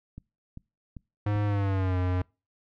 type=click train; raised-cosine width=5 ms; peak=-28 dBFS; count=4; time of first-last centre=0.18-1.361 s; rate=2.54 Hz
type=tone with pitch glide; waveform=square; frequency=103.83 to 90.91 Hz; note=G#2 to F#2; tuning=0 to -30 cents; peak=-25 dBFS; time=1.26-2.22 s; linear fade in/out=5 ms; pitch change=-230 cents; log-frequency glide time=1.45-1.97 s
effects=noise-tail reverb RT60 0.3 s tail -26 dB re dry + low-pass 2000 Hz 12 dB/octave